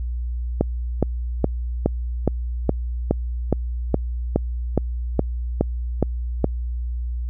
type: click train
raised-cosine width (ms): 2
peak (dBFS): -3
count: 15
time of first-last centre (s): 0.61-6.443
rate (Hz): 2.4
effects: added 60 Hz sine -23 dBFS peak until 7.29 s